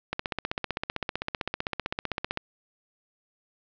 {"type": "click train", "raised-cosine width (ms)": 0.3, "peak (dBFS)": -12, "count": 36, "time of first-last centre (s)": [0.13, 2.374], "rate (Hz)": 15.6, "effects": ["low-pass 5000 Hz 12 dB/octave"]}